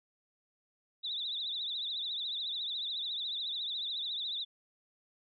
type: tone with vibrato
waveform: sine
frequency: 3706 Hz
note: A#7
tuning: 11 cents flat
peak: -34 dBFS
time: 1.03-4.45 s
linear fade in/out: 20 ms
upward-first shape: triangle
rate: 14 Hz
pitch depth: 140 cents each way
effects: none